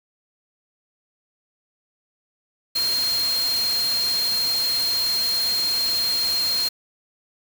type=tone in noise; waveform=sine; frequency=4209 Hz; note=C8; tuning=9 cents sharp; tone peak=-20 dBFS; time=2.75-6.69 s; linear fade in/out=10 ms; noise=white; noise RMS=-30 dBFS; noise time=2.75-6.69 s; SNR=+7 dB; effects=none